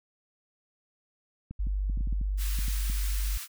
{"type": "clicks", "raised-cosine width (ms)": 5, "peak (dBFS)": -26, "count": 11, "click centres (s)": [1.51, 1.67, 1.898, 1.975, 2.008, 2.073, 2.127, 2.213, 2.589, 2.682, 2.899]}
{"type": "tone", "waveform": "sine", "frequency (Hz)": 49, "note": "G1", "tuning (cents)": 0, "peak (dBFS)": -26, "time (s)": [1.59, 3.38], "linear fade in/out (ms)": 10}
{"type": "high-pass noise", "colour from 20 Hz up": "white", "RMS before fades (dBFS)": -39, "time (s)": [2.37, 3.48], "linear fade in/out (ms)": 50, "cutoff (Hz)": 1200, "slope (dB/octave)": 24}
{"effects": []}